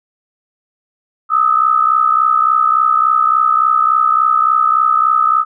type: tone pair together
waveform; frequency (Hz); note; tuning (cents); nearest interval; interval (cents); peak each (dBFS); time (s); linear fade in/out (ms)
sine; 1236.5 / 1300; D#6 / E6; -11 / -24; minor second; 87; -12; 1.29-5.45; 50
effects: none